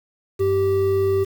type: tone pair together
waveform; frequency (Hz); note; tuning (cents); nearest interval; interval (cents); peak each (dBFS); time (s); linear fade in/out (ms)
triangle; 96.54 / 389.3; G2 / G4; -26 / -12; 2 octaves; 2414; -23 / -15; 0.39-1.25; 20
effects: 7-bit